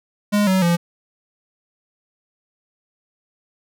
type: tone with pitch steps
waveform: square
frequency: 206.6 / 188.36 / 171.73 Hz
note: G#3 / F#3 / F3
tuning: -9 / +31 / -29 cents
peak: -15 dBFS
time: 0.32-0.77 s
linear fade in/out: 20 ms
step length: 150 ms
effects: none